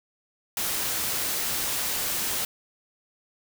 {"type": "noise", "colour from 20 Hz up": "white", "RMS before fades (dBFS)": -28, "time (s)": [0.57, 2.45], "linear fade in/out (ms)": 2, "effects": []}